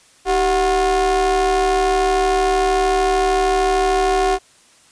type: ring-modulated tone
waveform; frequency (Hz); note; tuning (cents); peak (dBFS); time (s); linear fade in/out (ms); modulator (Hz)
square; 174.8; F3; +2; -12; 0.25-4.39; 50; 561
effects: white hiss -51 dBFS RMS until 4.91 s + resampled to 22050 Hz